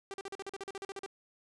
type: tone bursts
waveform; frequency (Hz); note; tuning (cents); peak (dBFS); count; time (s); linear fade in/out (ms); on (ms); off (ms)
sawtooth; 392; G4; 0; -35; 14; 0.11-1.062; 0; 29; 42
effects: resampled to 22050 Hz